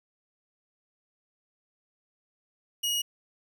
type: tone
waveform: sawtooth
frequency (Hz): 2889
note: F#7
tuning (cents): -42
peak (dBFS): -23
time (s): 2.83-3.02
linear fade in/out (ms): 10
effects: none